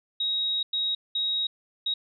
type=tone bursts at uneven times; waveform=sine; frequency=3794 Hz; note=A#7; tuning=30 cents sharp; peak=-24 dBFS; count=4; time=0.2-0.63 / 0.73-0.95 / 1.15-1.47 / 1.86-1.94 s; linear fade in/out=5 ms; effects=none